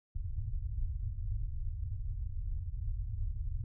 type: low-pass noise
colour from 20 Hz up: pink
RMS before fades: -36 dBFS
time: 0.15-3.64 s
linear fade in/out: 2 ms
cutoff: 110 Hz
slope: 48 dB/octave
effects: none